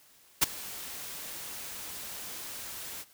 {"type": "noise with ADSR envelope", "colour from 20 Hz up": "white", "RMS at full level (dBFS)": -20, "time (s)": [0.41, 3.05], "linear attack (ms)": 21, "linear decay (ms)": 15, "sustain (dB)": -21, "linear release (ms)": 42, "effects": ["white hiss -60 dBFS RMS until 3.13 s"]}